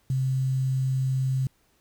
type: tone with quantisation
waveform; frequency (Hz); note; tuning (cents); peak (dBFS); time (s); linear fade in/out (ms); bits
sine; 131.6; C3; +10; -22; 0.1-1.47; 2; 8
effects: pink hiss -66 dBFS RMS until 1.8 s